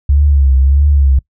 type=tone with vibrato; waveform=sine; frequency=69.3 Hz; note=C#2; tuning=in tune; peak=-6 dBFS; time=0.09-1.19 s; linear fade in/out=5 ms; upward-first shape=triangle; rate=1.6 Hz; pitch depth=100 cents each way; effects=noise-tail reverb RT60 0.1 s tail -23 dB re dry